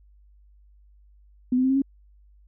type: tone with pitch steps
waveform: sine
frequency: 250.6 / 256.3 / 262.1 / 268.1 / 274.2 Hz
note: B3 / C4 / C4 / C4 / C#4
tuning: +25 / -36 / +3 / +42 / -19 cents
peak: -18 dBFS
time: 1.52-1.82 s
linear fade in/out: 5 ms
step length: 60 ms
effects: added 50 Hz sine -52 dBFS peak until 2.47 s